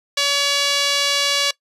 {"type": "tone with band-pass filter", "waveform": "sawtooth", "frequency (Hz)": 567, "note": "C#5", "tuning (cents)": 39, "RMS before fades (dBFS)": -19, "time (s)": [0.17, 1.51], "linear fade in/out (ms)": 5, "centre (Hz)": 4000, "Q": 1.3, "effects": ["noise-tail reverb RT60 0.1 s tail -20 dB re dry", "resampled to 32000 Hz"]}